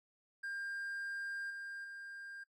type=tone with level steps; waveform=triangle; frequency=1600 Hz; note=G6; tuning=35 cents sharp; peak=-38 / -42 / -45 dBFS; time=0.43-2.44 s; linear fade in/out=10 ms; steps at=1.5 / 1.84 s; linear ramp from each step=5 ms; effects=noise-tail reverb RT60 0.1 s tail -17 dB re dry